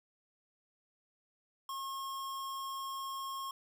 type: tone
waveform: square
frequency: 1081 Hz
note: C#6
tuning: 44 cents flat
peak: -39 dBFS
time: 1.69-3.51 s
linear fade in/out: 2 ms
effects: none